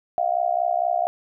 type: tone with amplitude modulation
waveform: sine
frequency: 698.5 Hz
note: F5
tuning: in tune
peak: -15 dBFS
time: 0.18-1.07 s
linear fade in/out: 0 ms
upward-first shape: sine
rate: 64.3 Hz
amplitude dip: 100%
effects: none